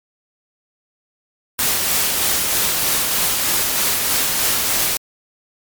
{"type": "noise with tremolo", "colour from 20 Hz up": "white", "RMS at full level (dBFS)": -17, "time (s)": [1.59, 4.97], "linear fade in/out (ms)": 0, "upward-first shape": "sine", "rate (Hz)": 3.2, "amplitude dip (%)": 25, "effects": ["MP3 96 kbps"]}